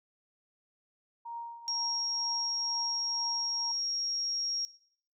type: tone with tremolo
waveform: sine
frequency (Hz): 935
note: A#5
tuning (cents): +5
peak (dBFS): -36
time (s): 1.25-3.72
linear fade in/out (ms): 10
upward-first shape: triangle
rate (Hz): 2.1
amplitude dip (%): 75
type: tone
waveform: sine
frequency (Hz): 5588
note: F8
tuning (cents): 0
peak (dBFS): -30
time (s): 1.68-4.65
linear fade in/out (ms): 0
effects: noise-tail reverb RT60 0.6 s tail -19 dB re dry